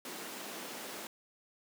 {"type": "high-pass noise", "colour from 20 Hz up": "pink", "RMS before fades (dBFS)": -44, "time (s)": [0.05, 1.07], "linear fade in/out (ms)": 2, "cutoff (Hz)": 220, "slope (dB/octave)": 24, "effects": []}